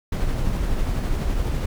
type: noise with tremolo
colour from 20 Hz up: brown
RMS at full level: -21 dBFS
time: 0.12-1.66 s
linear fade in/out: 5 ms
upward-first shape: triangle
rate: 12 Hz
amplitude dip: 30%
effects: none